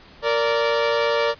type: tone pair together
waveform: sawtooth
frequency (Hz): 464.5 / 582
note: A#4 / D5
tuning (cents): -6 / -16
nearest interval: major third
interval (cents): 390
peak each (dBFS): -17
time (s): 0.22-1.35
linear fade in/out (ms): 50
effects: pink hiss -47 dBFS RMS until 1.39 s + resampled to 11025 Hz